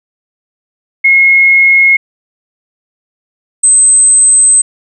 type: tone pair in turn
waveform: sine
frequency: 2163 / 8209 Hz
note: C#7 / C9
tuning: -43 / -34 cents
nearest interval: octave + major seventh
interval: 2309 cents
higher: second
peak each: -3 dBFS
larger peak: neither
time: 1.04-1.97 / 3.63-4.62 s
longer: second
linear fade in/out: 10 ms
effects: none